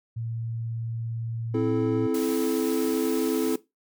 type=tone; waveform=sine; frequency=114.7 Hz; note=A#2; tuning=28 cents flat; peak=-29 dBFS; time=0.16-2.07 s; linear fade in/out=10 ms
type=chord; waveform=triangle; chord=A minor; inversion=first; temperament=equal with one note detuned; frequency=261.6 / 329.6 / 432.4 Hz; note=C4 / E4 / A4; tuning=0 / 0 / -30 cents; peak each=-25 dBFS; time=1.54-3.56 s; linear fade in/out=5 ms
type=noise; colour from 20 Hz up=white; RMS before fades=-38 dBFS; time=2.14-3.56 s; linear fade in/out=5 ms
effects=noise-tail reverb RT60 0.2 s tail -18 dB re dry